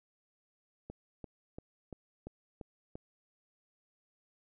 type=click train; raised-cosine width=2 ms; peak=-30 dBFS; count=7; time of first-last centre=0.9-2.955 s; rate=2.92 Hz; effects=none